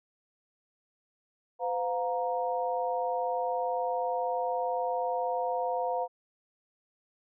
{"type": "tone cluster", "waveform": "sine", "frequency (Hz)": [509, 708, 936], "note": ["C5", "F5", "A#5"], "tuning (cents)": [-48, 23, 7], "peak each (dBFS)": [-32, -31, -34], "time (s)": [1.59, 6.08], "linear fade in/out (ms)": 50, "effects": []}